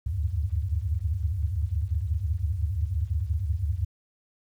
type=tone cluster; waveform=sine; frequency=71.9 / 77.7 / 92.8 / 102.9 Hz; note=D2 / D#2 / F#2 / G#2; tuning=-36 / -2 / +6 / -16 cents; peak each=-29 / -30 / -30 / -33 dBFS; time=0.06-3.85 s; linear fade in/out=10 ms; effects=10-bit